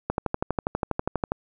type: click train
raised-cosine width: 1 ms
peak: -10 dBFS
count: 16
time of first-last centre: 0.1-1.32 s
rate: 12.3 Hz
effects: none